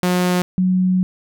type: tone pair in turn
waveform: sawtooth / sine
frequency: 179.8 / 184.43 Hz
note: F#3 / F#3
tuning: -49 / -5 cents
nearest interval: unison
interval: 44 cents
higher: second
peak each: -11 / -13 dBFS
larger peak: first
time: 0.03-0.42 / 0.58-1.03 s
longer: second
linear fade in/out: 0 ms
effects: none